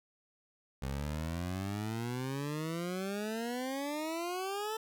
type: exponential sweep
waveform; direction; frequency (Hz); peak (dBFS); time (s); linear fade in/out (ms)
20% pulse; up; 65.41 to 445.8; -30; 0.82-4.77; 5
effects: none